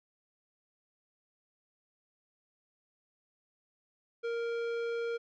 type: tone with tanh clipping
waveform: triangle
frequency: 466.2 Hz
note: A#4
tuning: in tune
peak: -34 dBFS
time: 4.23-5.18 s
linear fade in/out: 20 ms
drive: 18 dB
effects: none